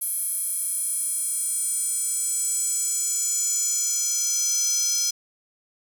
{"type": "tone with high-pass filter sweep", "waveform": "square", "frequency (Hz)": 466.2, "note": "A#4", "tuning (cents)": 0, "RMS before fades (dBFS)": -25, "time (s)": [0.01, 5.11], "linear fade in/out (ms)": 10, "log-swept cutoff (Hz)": [11000, 5700], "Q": 6.7, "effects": []}